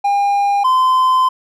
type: tone pair in turn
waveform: triangle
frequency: 806 / 1029.4 Hz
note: G5 / C6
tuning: +48 / -29 cents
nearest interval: major third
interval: 423 cents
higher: second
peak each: -10 / -8 dBFS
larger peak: second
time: 0.04-0.64 / 0.64-1.29 s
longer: second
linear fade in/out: 10 ms
effects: none